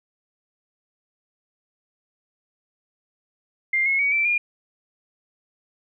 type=tone with pitch steps; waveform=sine; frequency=2100 / 2175 / 2253 / 2334 / 2418 Hz; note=C7 / C#7 / C#7 / D7 / D7; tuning=+6 / -33 / +28 / -11 / +50 cents; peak=-18 dBFS; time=3.73-4.38 s; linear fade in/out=5 ms; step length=130 ms; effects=none